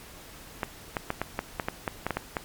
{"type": "clicks", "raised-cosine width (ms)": 0.5, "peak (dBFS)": -12, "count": 12, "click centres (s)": [0.632, 0.968, 1.104, 1.216, 1.391, 1.598, 1.685, 1.878, 2.066, 2.107, 2.17, 2.368], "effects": ["pink hiss -47 dBFS RMS until 2.44 s", "MP3 96 kbps"]}